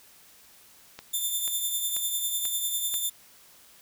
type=click train; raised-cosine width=0.2 ms; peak=-22 dBFS; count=5; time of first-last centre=0.99-2.941 s; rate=2.05 Hz
type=tone with tremolo; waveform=5% pulse; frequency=3554 Hz; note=A7; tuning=17 cents sharp; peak=-17 dBFS; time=1.13-3.1 s; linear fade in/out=10 ms; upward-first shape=triangle; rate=10 Hz; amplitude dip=50%
effects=white hiss -55 dBFS RMS until 3.81 s